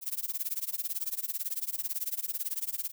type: noise with tremolo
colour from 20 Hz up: violet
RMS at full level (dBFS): -31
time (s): 0.01-2.92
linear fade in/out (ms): 50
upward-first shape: sine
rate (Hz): 18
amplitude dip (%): 95
effects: none